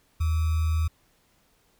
sine tone with sample-and-hold, 80 Hz, D#2, 49 cents sharp, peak -21 dBFS, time 0.2-0.88 s, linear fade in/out 10 ms, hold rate 1225 Hz, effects pink hiss -65 dBFS RMS until 1.79 s

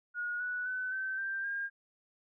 sine tone with pitch steps, 1444 / 1476 / 1508.8 / 1542.3 / 1576.5 / 1611.5 Hz, F#6 / F#6 / F#6 / G6 / G6 / G6, -43 / -5 / +33 / -29 / +9 / +47 cents, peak -33 dBFS, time 0.14-1.7 s, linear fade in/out 50 ms, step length 260 ms, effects none

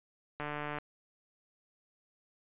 click train, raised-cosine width 0.5 ms, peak -23 dBFS, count 58, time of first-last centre 0.4-0.785 s, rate 148 Hz, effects resampled to 8000 Hz

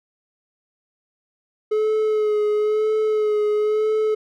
triangle tone with vibrato, 426.9 Hz, G#4, 48 cents sharp, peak -15 dBFS, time 1.71-4.15 s, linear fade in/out 10 ms, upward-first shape sine, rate 1 Hz, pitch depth 27 cents each way, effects none

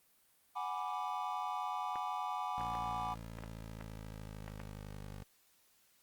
triangle chord, G# half-diminished seventh, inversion third, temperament equal, 740 / 830.6 / 987.8 / 1174.7 Hz, F#5 / G#5 / B5 / D6, 0 / 0 / 0 / 0 cents, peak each -40 dBFS, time 0.55-3.15 s, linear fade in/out 20 ms
clicks, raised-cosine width 0.5 ms, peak -31 dBFS, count 8, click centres 1.957 / 2.609 / 2.751 / 3.386 / 3.437 / 3.811 / 4.479 / 4.601 s
15% pulse exponential sweep, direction down, 58.27 to 50.2 Hz, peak -39 dBFS, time 2.58-5.23 s, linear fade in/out 0 ms
effects white hiss -70 dBFS RMS until 6.02 s + Opus 32 kbps

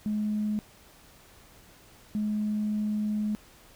sine tone pair in turn, 211.5 / 211.5 Hz, G#3 / G#3, +32 / +32 cents, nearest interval unison, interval 0 cents, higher neither, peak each -25 dBFS, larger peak neither, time 0.06-0.59 / 2.15-3.35 s, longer second, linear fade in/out 0 ms, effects tanh soft clip ceiling -21 dBFS + pink hiss -55 dBFS RMS until 3.75 s

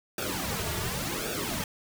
pink noise with flanger, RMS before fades -32 dBFS, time 0.18-1.64 s, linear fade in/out 2 ms, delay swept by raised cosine 0.96 to 3.96 ms, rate 0.9 Hz, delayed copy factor -0.85, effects none

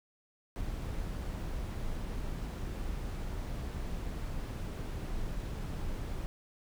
brown noise, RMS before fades -37 dBFS, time 0.56-6.26 s, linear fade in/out 0 ms, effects none

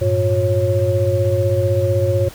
sine tone cluster, 96.8 / 112.6 / 358.5 / 547 Hz, G2 / A2 / F4 / C#5, -21 / +40 / +45 / -23 cents, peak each -18 / -20 / -23 / -18 dBFS, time 0.01-2.29 s, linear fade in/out 10 ms, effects pink hiss -39 dBFS RMS until 2.34 s

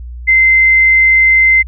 sine tone, 2074 Hz, C7, 16 cents flat, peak -5 dBFS, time 0.27-1.63 s, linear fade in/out 20 ms, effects added 60 Hz sine -24 dBFS peak until 1.67 s

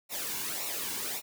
white noise with flanger, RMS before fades -35 dBFS, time 0.09-1.22 s, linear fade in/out 50 ms, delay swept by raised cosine 0.62 to 1.62 ms, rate 1.8 Hz, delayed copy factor -0.65, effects none

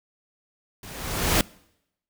pink noise with level ramp, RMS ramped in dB -42 to -18 dBFS, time 0.83-1.41 s, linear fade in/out 2 ms, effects noise-tail reverb RT60 0.8 s tail -24 dB re dry

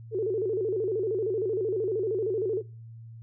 sine tone with vibrato, 406.5 Hz, G#4, 37 cents flat, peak -25 dBFS, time 0.11-2.63 s, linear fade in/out 50 ms, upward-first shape square, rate 13 Hz, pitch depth 150 cents each way, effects noise-tail reverb RT60 0.4 s tail -25 dB re dry + added 114 Hz sine -42 dBFS peak until 3.22 s

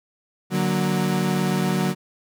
35% pulse chord, D augmented, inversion none, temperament equal, 146.83 / 185 / 233.1 Hz, D3 / F#3 / A#3, 0 / 0 / 0 cents, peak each -24 / -20 / -26 dBFS, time 0.5-1.95 s, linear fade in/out 50 ms, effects none

